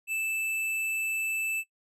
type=tone with hard clipping; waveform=sine; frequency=2637 Hz; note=E7; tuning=in tune; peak=-29 dBFS; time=0.07-1.64 s; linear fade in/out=50 ms; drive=18 dB; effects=noise-tail reverb RT60 0.1 s tail -19 dB re dry + resampled to 32000 Hz